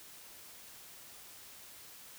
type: silence
effects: white hiss -53 dBFS RMS until 2.18 s